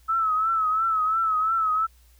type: tone with vibrato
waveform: sine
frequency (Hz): 1300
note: E6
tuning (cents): -24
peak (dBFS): -20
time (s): 0.08-1.87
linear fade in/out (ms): 20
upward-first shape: triangle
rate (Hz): 2.9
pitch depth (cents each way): 74
effects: added 60 Hz sine -53 dBFS peak until 2.19 s + white hiss -62 dBFS RMS until 2.19 s